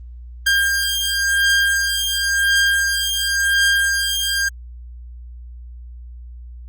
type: beating tone pair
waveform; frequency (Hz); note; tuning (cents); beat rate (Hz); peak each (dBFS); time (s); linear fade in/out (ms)
sawtooth; 1602 / 1602.94; G6 / G6; +37 / +38; 0.94; -15; 0.46-4.49; 10
effects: added 60 Hz sine -33 dBFS peak until 6.68 s + Opus 24 kbps